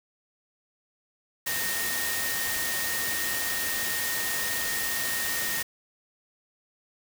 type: tone in noise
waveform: sine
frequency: 1849 Hz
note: A#6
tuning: 15 cents flat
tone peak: -32 dBFS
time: 1.46-5.63 s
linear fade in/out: 10 ms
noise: white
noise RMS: -30 dBFS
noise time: 1.46-5.63 s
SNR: -5 dB
effects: none